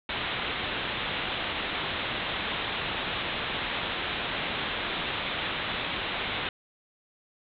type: low-pass noise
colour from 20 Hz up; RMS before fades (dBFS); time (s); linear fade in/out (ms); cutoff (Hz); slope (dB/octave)
white; -32; 0.09-6.49; 2; 3800; 96
effects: none